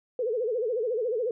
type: tone with vibrato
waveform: sine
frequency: 466.2 Hz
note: A#4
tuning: in tune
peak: -25 dBFS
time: 0.19-1.31 s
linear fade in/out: 2 ms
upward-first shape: sine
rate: 14 Hz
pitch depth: 170 cents each way
effects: none